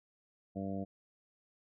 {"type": "harmonic tone", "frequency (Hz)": 97.4, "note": "G2", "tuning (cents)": -11, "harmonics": [1, 2, 3, 4, 5, 6, 7], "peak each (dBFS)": [-45, -38, -43, -51, -47, -47, -46], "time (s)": [0.55, 0.85], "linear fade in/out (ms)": 20, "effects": []}